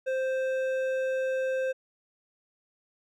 sine tone with hard clipping, 523.3 Hz, C5, in tune, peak -28 dBFS, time 0.06-1.73 s, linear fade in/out 20 ms, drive 9 dB, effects none

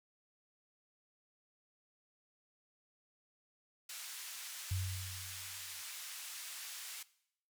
white band-pass noise, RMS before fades -47 dBFS, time 3.89-7.03 s, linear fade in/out 5 ms, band 1400 to 11000 Hz, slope 12 dB/octave
sine tone with exponential decay, 93.3 Hz, F#2, 15 cents sharp, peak -32 dBFS, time 4.71-5.82 s, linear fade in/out 5 ms, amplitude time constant 240 ms
effects noise-tail reverb RT60 0.7 s tail -19 dB re dry

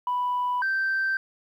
sine tone pair in turn, 987.8 / 1561.3 Hz, B5 / G6, 0 / -7 cents, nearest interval minor sixth, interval 793 cents, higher second, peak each -22 / -21 dBFS, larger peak second, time 0.07-0.62 / 0.62-1.17 s, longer neither, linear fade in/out 2 ms, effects tanh soft clip ceiling -20 dBFS + 10-bit

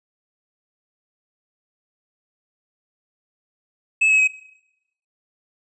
triangle tone with pitch steps, 2600 / 2569 / 2538 Hz, E7 / E7 / D#7, -24 / -45 / +34 cents, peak -12 dBFS, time 4.01-4.277 s, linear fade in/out 10 ms, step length 89 ms, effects noise-tail reverb RT60 0.8 s tail -19 dB re dry + resampled to 22050 Hz

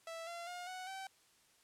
sawtooth tone with pitch steps, 659.3 / 685.3 / 712.4 / 740.5 / 769.7 Hz, E5 / F5 / F5 / F#5 / G5, 0 / -33 / +34 / +1 / -32 cents, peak -40 dBFS, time 0.07-1.07 s, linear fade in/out 2 ms, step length 200 ms, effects white hiss -69 dBFS RMS until 1.63 s + low-pass 10000 Hz 12 dB/octave

